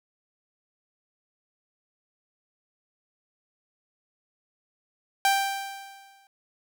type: tone with exponential decay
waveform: sawtooth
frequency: 786 Hz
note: G5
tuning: 4 cents sharp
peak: -14 dBFS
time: 5.25-6.27 s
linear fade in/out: 1 ms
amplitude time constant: 220 ms
effects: none